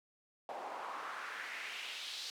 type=noise with band-pass filter sweep; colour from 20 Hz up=pink; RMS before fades=-44 dBFS; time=0.49-2.3 s; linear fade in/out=0 ms; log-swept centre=680 to 4400 Hz; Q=2.4; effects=high-pass 300 Hz 12 dB/octave